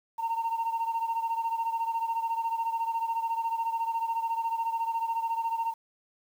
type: beating tone pair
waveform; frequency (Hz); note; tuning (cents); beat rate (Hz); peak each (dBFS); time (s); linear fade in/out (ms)
sine; 911 / 925; A#5 / A#5; -40 / -14; 14; -27 / -31; 0.18-5.74; 20
effects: tanh soft clip ceiling -24 dBFS + 9-bit